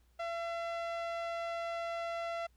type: tone with low-pass filter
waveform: sawtooth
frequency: 676 Hz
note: E5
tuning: 43 cents sharp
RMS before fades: -38 dBFS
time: 0.19-2.47 s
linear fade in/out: 10 ms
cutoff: 3200 Hz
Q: 0.58
effects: added 60 Hz sine -65 dBFS peak until 2.56 s + pink hiss -75 dBFS RMS until 2.56 s